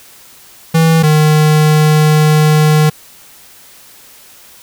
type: tone pair in turn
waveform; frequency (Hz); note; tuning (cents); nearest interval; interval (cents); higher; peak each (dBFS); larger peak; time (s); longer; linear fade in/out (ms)
square; 162.6 / 153.27; E3 / D#3; -23 / -26; minor second; 103; first; -7; neither; 0.74-1.03 / 1.03-2.9; second; 10
effects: white hiss -40 dBFS RMS until 4.62 s